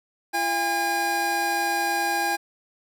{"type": "tone pair together", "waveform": "25% pulse", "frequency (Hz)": [341, 811], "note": ["F4", "G#5"], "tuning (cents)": [-41, -41], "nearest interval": "octave + minor third", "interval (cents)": 1500, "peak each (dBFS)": [-27, -19], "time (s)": [0.33, 2.37], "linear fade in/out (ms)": 20, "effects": []}